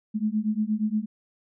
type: beating tone pair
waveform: sine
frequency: 210 / 218.5 Hz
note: G#3 / A3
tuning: +19 / -12 cents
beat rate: 8.5 Hz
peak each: -26 / -26 dBFS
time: 0.14-1.06 s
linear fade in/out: 20 ms
effects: none